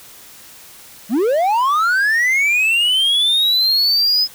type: linear sweep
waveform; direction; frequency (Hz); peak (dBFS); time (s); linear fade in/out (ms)
triangle; up; 189 to 5100; -11; 1.09-4.28; 50
effects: white hiss -41 dBFS RMS until 4.34 s